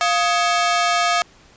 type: ring-modulated tone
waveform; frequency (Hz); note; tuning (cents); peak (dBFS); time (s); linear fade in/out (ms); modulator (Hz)
sawtooth; 976; B5; -21; -9; 0.01-1.22; 0; 279
effects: pink hiss -50 dBFS RMS until 1.56 s + resampled to 16000 Hz